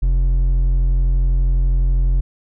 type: tone with hard clipping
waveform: sine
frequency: 43.94 Hz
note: F1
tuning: 11 cents sharp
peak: -14 dBFS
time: 0.02-2.21 s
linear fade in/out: 10 ms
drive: 5 dB
effects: none